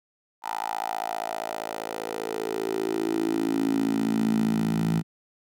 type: tone with high-pass filter sweep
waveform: 10% pulse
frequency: 55.1 Hz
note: A1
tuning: 3 cents sharp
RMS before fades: -27 dBFS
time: 0.42-5.03 s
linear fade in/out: 50 ms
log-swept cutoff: 910 to 170 Hz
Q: 5.5
effects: none